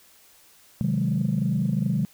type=chord; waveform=sine; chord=Ab dominant seventh; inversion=first; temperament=equal; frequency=130.81 / 155.56 / 185 / 207.7 Hz; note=C3 / Eb3 / Gb3 / Ab3; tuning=0 / 0 / 0 / 0 cents; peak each=-26 dBFS; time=0.81-2.05 s; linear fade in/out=0 ms; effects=tanh soft clip ceiling -14 dBFS + white hiss -55 dBFS RMS until 2.13 s